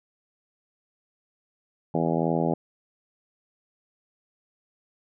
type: harmonic tone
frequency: 82.41 Hz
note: E2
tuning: in tune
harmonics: 2 / 3 / 4 / 5 / 6 / 7 / 8 / 9 / 10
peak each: -27 / -29 / -30 / -31 / -32 / -32 / -33 / -34 / -34 dBFS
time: 1.94-2.54 s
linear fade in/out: 5 ms
effects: none